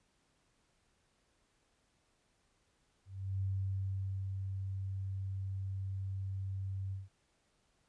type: tone with ADSR envelope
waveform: sine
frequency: 96.4 Hz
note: G2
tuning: 28 cents flat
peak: -32 dBFS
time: 3.05-7.09 s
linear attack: 360 ms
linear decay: 870 ms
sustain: -4 dB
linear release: 170 ms
effects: pink hiss -75 dBFS RMS until 7.88 s + resampled to 22050 Hz

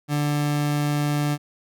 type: tone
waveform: 30% pulse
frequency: 146.83 Hz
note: D3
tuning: in tune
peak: -18 dBFS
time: 0.08-1.38 s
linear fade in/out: 50 ms
effects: none

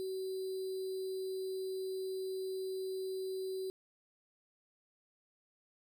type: tone with sample-and-hold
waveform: sine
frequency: 378 Hz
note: F#4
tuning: 37 cents sharp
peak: -36 dBFS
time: 0-3.7 s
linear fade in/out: 0 ms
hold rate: 4410 Hz
effects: none

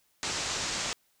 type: low-pass noise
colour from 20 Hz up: white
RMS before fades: -33 dBFS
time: 0.23-0.93 s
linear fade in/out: 0 ms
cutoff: 7600 Hz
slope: 48 dB/octave
effects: white hiss -70 dBFS RMS until 1.2 s

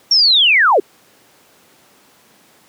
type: linear sweep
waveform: sine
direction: down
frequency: 5610 to 325.5 Hz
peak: -8 dBFS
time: 0.11-0.8 s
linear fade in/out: 5 ms
effects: pink hiss -50 dBFS RMS until 2.68 s + high-pass 200 Hz 12 dB/octave

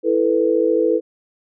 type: chord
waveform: sine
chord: E suspended fourth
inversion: none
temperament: equal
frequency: 329.6 / 440 / 493.9 Hz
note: E4 / A4 / B4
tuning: 0 / 0 / 0 cents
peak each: -19 / -18 / -18 dBFS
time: 0.03-1.01 s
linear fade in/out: 50 ms
effects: none

